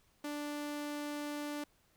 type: tone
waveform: sawtooth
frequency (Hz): 293.7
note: D4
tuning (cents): 0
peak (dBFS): -34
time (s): 0.24-1.64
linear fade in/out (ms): 5
effects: pink hiss -71 dBFS RMS until 1.96 s